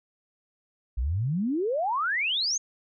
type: exponential sweep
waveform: sine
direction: up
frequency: 54.4 to 6690 Hz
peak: -24 dBFS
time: 0.97-2.58 s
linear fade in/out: 10 ms
effects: none